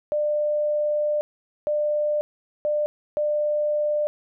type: tone bursts at uneven times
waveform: sine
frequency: 597 Hz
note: D5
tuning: 28 cents sharp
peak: -20 dBFS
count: 4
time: 0.12-1.21 / 1.67-2.21 / 2.65-2.86 / 3.17-4.07 s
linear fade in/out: 0 ms
effects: none